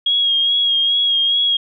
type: tone with vibrato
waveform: sine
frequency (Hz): 3281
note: G#7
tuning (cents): -22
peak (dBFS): -13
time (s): 0.06-1.57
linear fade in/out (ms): 5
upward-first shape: sine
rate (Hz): 2.4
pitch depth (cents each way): 30
effects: none